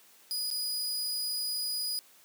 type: tone with dropouts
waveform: sawtooth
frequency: 4936 Hz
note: D#8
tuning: 15 cents flat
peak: -28 dBFS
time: 0.31-1.99 s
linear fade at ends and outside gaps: 0 ms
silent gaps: 0.503-0.512 s
effects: white hiss -59 dBFS RMS until 2.24 s + high-pass 200 Hz 12 dB/octave